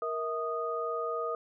sine tone cluster, 469 / 646 / 1238 Hz, A#4 / E5 / D#6, +11 / -35 / -9 cents, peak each -34 / -37 / -34 dBFS, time 0.02-1.35 s, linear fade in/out 2 ms, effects none

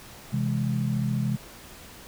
sine chord, C augmented, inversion none, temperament equal, 130.81 / 164.81 / 207.7 Hz, C3 / E3 / G#3, 0 / 0 / 0 cents, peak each -26 / -31 / -28 dBFS, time 0.32-1.37 s, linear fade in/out 20 ms, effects pink hiss -46 dBFS RMS until 2.07 s

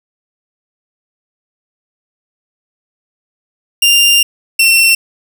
sawtooth tone pair in turn, 2794 / 2708 Hz, F7 / E7, 0 / +46 cents, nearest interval minor second, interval 54 cents, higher first, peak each -3 dBFS, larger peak neither, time 3.82-4.23 / 4.59-4.95 s, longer first, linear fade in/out 5 ms, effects none

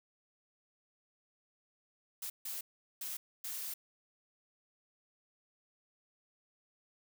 blue noise bursts at uneven times, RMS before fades -41 dBFS, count 4, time 2.22-2.3 / 2.45-2.61 / 3.01-3.17 / 3.44-3.74 s, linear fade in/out 5 ms, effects none

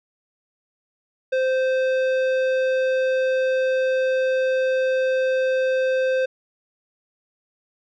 sine tone with tanh clipping, 520 Hz, C5, 11 cents flat, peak -20 dBFS, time 1.32-6.26 s, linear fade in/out 10 ms, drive 13 dB, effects none

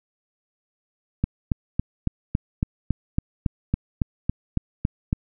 click train, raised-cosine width 5 ms, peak -8 dBFS, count 15, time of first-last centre 1.24-5.129 s, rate 3.6 Hz, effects none

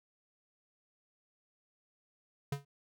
square tone with exponential decay, 141.1 Hz, C#3, 31 cents sharp, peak -31 dBFS, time 2.52-2.65 s, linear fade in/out 5 ms, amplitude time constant 28 ms, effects none

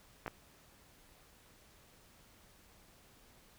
clicks, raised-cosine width 0.5 ms, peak -24 dBFS, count 2, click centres 0.262 / 0.279 s, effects pink hiss -63 dBFS RMS until 3.58 s

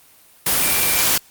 sine tone in noise, 2356 Hz, D7, 5 cents sharp, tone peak -25 dBFS, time 0.62-1.03 s, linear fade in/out 5 ms, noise white, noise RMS -17 dBFS, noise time 0.46-1.18 s, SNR -11 dB, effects white hiss -50 dBFS RMS until 1.3 s + Opus 32 kbps

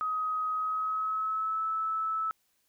sine tone with pitch glide, 1261 to 1307 Hz, D#6 to E6, +23 to -15 cents, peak -28 dBFS, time 0.01-2.31 s, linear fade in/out 0 ms, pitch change +62 cents, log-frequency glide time 0.52-1.63 s, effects white hiss -73 dBFS RMS until 2.68 s

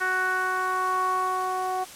10% pulse tone with low-pass filter sweep, 371.4 Hz, F#4, 7 cents sharp, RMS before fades -26 dBFS, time 0-1.85 s, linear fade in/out 20 ms, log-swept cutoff 1600 to 860 Hz, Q 4.7, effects white hiss -43 dBFS RMS until 1.95 s + low-pass 11000 Hz 12 dB/octave

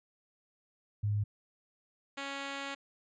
sine / 5% pulse tone pair in turn, 103.83 / 277.2 Hz, G#2 / C#4, 0 / 0 cents, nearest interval octave + perfect fourth, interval 1700 cents, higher second, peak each -28 / -26 dBFS, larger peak second, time 1.03-1.24 / 2.17-2.75 s, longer second, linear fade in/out 10 ms, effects resampled to 16000 Hz

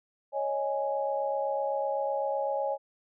sine chord, C# suspended second, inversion none, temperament equal, 554.4 / 622.3 / 830.6 Hz, C#5 / D#5 / G#5, 0 / 0 / 0 cents, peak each -30 / -34 / -32 dBFS, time 0.32-2.78 s, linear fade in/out 50 ms, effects none

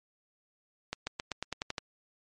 accelerating click train, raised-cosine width 0.2 ms, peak -16 dBFS, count 9, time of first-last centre 0.93-1.782 s, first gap 140 ms, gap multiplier 0.92, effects MP3 48 kbps

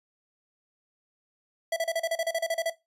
square tone bursts, 660 Hz, E5, 2 cents sharp, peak -25 dBFS, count 13, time 1.72-2.7 s, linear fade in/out 5 ms, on 44 ms, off 34 ms, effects noise-tail reverb RT60 0.2 s tail -17 dB re dry + resampled to 32000 Hz

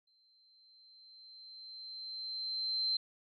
sine tone with exponential growth, 4109 Hz, C8, 32 cents flat, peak -29 dBFS, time 0.07-2.97 s, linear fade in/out 5 ms, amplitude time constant 630 ms, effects none

